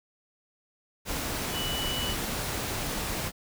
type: tone in noise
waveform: sine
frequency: 2960 Hz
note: F#7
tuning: in tune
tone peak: -32 dBFS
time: 1.52-2.16 s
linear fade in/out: 50 ms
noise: pink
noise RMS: -32 dBFS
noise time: 1.05-3.32 s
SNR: -3 dB
effects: none